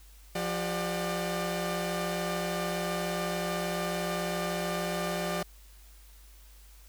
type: tone cluster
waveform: sawtooth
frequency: 175 / 396.9 / 597 / 734 Hz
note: F3 / G4 / D5 / F#5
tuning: +4 / +22 / +28 / -14 cents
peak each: -30 / -34 / -30 / -36 dBFS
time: 0.35-5.43 s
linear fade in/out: 5 ms
effects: added 50 Hz sine -51 dBFS peak until 6.88 s + white hiss -59 dBFS RMS until 6.88 s